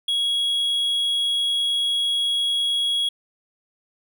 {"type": "tone", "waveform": "triangle", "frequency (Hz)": 3323, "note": "G#7", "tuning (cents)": 0, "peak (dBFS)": -18, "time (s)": [0.08, 3.09], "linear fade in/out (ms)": 5, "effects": []}